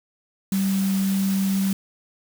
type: tone in noise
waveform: sine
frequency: 193.8 Hz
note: G3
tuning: 20 cents flat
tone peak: -19 dBFS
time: 0.52-1.73 s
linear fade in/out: 2 ms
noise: white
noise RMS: -34 dBFS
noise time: 0.52-1.73 s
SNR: +12 dB
effects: none